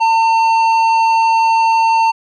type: tone with tanh clipping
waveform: sine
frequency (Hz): 903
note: A5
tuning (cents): +45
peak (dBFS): -11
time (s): 0-2.12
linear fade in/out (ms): 20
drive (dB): 10
effects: none